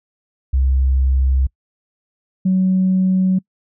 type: tone pair in turn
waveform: sine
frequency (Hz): 66.1 / 186.96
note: C2 / F#3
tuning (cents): +18 / +18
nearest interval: octave + tritone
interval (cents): 1800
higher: second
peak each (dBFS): -11 / -11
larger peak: neither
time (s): 0.53-1.47 / 2.45-3.39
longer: neither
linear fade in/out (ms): 10
effects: noise-tail reverb RT60 0.1 s tail -26 dB re dry + tanh soft clip ceiling -8 dBFS